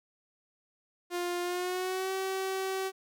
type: tone with pitch glide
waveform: sawtooth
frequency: 352.2 to 381.9 Hz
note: F4 to G4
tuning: +15 to -45 cents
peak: -27 dBFS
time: 1.1-2.92 s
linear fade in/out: 50 ms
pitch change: +140 cents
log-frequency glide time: 1.42-2.12 s
effects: none